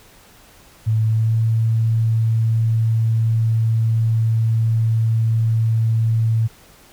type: tone with pitch glide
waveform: sine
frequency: 110.3 to 112.68 Hz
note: A2 to A2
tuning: +5 to +42 cents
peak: -14 dBFS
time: 0.86-6.48 s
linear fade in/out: 20 ms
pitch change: +37 cents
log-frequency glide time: 1.07-1.36 s
effects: pink hiss -48 dBFS RMS until 6.92 s

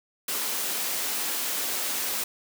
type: high-pass noise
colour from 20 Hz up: white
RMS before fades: -29 dBFS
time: 0.28-2.24 s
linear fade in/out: 5 ms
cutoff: 210 Hz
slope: 24 dB/octave
effects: none

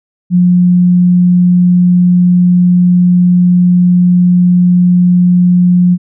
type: tone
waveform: sine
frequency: 178.4 Hz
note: F3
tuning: 37 cents sharp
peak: -4 dBFS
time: 0.3-5.98 s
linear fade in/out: 50 ms
effects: none

